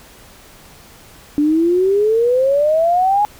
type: exponential sweep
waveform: sine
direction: up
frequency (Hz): 289.8 to 842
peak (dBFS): -11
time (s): 1.38-3.25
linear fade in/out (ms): 0
effects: pink hiss -43 dBFS RMS until 3.39 s